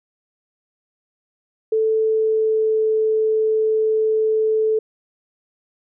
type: tone with pitch glide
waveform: sine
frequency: 440 to 437 Hz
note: A4 to A4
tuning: 0 to -12 cents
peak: -15 dBFS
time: 1.72-4.79 s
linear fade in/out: 5 ms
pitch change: -12 cents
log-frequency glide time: 1.92-2.87 s
effects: none